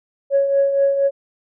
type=tone with tremolo; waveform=sine; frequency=554.4 Hz; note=C#5; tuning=in tune; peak=-10 dBFS; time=0.3-1.11 s; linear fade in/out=50 ms; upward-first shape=triangle; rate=4.2 Hz; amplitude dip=60%; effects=tanh soft clip ceiling -8 dBFS